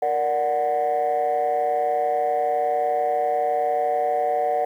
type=chord; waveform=sine; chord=Bb augmented; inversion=none; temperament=equal; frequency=466.2 / 587.3 / 740 Hz; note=Bb4 / D5 / F#5; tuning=0 / 0 / 0 cents; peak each=-25 / -23 / -20 dBFS; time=0.02-4.65 s; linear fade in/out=5 ms; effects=tanh soft clip ceiling -15 dBFS + 9-bit